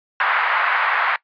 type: band-pass noise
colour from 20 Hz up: white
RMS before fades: -19 dBFS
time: 0.2-1.16 s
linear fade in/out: 2 ms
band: 840 to 1900 Hz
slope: 24 dB/octave
effects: noise-tail reverb RT60 0.1 s tail -20 dB re dry + resampled to 11025 Hz